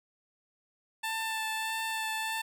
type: tone with vibrato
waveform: 15% pulse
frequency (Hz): 885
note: A5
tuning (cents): +10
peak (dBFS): -25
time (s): 1.03-2.42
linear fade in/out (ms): 10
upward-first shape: sine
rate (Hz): 1.6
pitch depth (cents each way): 13
effects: none